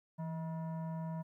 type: tone with frequency modulation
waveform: sine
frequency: 164.81 Hz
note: E3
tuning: in tune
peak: -36 dBFS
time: 0.18-1.23 s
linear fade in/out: 20 ms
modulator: 800 Hz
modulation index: 0.51
effects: tanh soft clip ceiling -33 dBFS + 13-bit